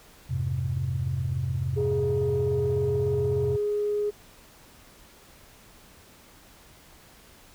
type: chord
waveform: sine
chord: F minor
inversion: none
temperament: equal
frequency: 87.31 / 103.83 / 130.81 Hz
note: F2 / Ab2 / C3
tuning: 0 / 0 / 0 cents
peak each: -30 / -32 / -27 dBFS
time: 0.29-3.57 s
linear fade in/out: 20 ms
type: tone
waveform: sine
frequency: 415.3 Hz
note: G#4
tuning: in tune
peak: -23 dBFS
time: 1.76-4.11 s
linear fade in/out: 20 ms
effects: tanh soft clip ceiling -17 dBFS + pink hiss -53 dBFS RMS until 7.54 s